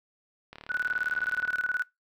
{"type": "click train", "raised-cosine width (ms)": 0.3, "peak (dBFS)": -27, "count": 41, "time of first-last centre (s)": [0.53, 1.611], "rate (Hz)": 37}
{"type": "tone with tremolo", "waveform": "sine", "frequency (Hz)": 1480, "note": "F#6", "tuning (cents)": 0, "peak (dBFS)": -24, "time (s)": [0.69, 1.84], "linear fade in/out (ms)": 20, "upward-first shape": "square", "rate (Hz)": 19, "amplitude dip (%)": 80}
{"effects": ["noise-tail reverb RT60 0.2 s tail -23 dB re dry"]}